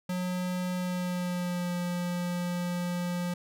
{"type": "tone with pitch glide", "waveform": "square", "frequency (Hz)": [181.2, 176.45], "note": ["F#3", "F3"], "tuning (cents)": [-36, 18], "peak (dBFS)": -30, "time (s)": [0.09, 3.34], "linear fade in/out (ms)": 5, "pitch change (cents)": -46, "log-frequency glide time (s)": [0.77, 1.73], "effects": []}